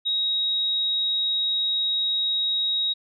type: tone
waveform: sine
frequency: 3794 Hz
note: A#7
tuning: 30 cents sharp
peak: -21 dBFS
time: 0.05-2.94 s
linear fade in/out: 20 ms
effects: none